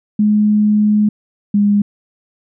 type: tone pair in turn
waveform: sine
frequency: 210.4 / 204.5 Hz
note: G#3 / G#3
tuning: +23 / -26 cents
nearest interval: unison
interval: 49 cents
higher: first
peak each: -9 dBFS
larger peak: neither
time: 0.19-1.09 / 1.54-1.82 s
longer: first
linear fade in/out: 5 ms
effects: none

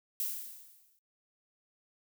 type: noise with exponential decay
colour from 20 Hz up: violet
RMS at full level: -32 dBFS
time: 0.2-0.99 s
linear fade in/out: 0 ms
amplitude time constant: 170 ms
effects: noise-tail reverb RT60 0.1 s tail -25 dB re dry

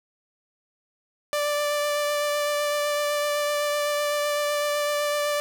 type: tone with vibrato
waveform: sawtooth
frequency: 587.3 Hz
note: D5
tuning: in tune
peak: -19 dBFS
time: 1.33-5.4 s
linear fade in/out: 0 ms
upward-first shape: triangle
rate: 7.9 Hz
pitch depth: 14 cents each way
effects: none

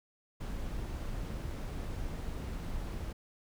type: noise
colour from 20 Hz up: brown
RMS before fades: -38 dBFS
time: 0.4-3.13 s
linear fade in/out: 10 ms
effects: none

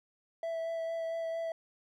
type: tone with vibrato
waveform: triangle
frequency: 659 Hz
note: E5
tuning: 1 cent flat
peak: -31 dBFS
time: 0.43-1.52 s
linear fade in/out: 2 ms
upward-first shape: sine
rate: 4.4 Hz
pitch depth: 12 cents each way
effects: none

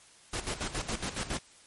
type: noise with tremolo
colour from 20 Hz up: pink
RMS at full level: -33 dBFS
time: 0.33-1.39 s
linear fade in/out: 5 ms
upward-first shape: square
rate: 7.2 Hz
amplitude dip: 70%
effects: white hiss -57 dBFS RMS until 1.66 s + MP3 48 kbps

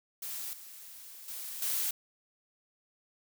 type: noise with level steps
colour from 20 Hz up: blue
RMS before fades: -39 / -49 / -41 / -32 dBFS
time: 0.22-1.91 s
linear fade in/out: 5 ms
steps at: 0.53 / 1.28 / 1.62 s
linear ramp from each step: 2 ms
effects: none

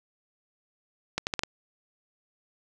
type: accelerating click train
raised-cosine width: 0.2 ms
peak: -10 dBFS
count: 5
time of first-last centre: 1.18-1.435 s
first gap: 89 ms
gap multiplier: 0.78
effects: none

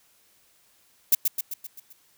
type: noise with echo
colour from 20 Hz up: violet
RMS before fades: -17 dBFS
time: 1.12-1.15 s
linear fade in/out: 5 ms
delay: 130 ms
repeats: 6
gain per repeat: -5 dB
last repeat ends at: 1.93 s
effects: white hiss -62 dBFS RMS until 2.17 s

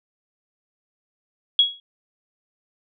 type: tone with exponential decay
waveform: sine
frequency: 3327 Hz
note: G#7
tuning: 2 cents sharp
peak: -9 dBFS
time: 1.59-1.8 s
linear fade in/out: 2 ms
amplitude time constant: 44 ms
effects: none

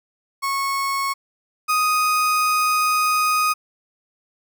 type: tone pair in turn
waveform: 35% pulse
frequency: 1100 / 1246.5 Hz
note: C#6 / D#6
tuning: -14 / +3 cents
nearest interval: major second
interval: 217 cents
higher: second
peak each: -19 / -15 dBFS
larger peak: second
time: 0.42-1.14 / 1.68-3.54 s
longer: second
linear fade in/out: 20 ms
effects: none

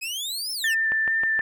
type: exponential two-way sweep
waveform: sawtooth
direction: up then down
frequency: 2489 to 5400 to 2489 Hz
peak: -25 dBFS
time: 0.01-0.75 s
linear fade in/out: 20 ms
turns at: 0.52 s
type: tone with vibrato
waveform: sine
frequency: 1783 Hz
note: A6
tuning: 22 cents sharp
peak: -20 dBFS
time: 0.64-1.41 s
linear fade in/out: 2 ms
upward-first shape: square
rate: 2.3 Hz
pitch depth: 10 cents each way
type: click train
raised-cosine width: 0.5 ms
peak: -18 dBFS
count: 4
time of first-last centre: 0.92-1.392 s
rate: 6.35 Hz
effects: none

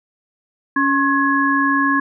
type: tone cluster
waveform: sine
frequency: 278.7 / 1077 / 1677 Hz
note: C#4 / C6 / G#6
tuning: +9 / +50 / +16 cents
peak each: -18 dBFS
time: 0.76-2 s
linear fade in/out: 5 ms
effects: none

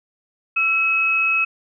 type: tone pair together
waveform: sine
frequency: 1338 / 2566 Hz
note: E6 / E7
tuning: +25 / -47 cents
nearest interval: major seventh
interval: 1128 cents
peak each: -25 / -16 dBFS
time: 0.56-1.45 s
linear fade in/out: 10 ms
effects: none

